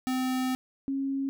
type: tone pair in turn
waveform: square / sine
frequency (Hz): 257.2 / 272.5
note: C4 / C#4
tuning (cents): -30 / -29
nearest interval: minor second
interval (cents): 101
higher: second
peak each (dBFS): -27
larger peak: neither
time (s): 0.07-0.55 / 0.88-1.29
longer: first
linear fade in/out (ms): 0
effects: none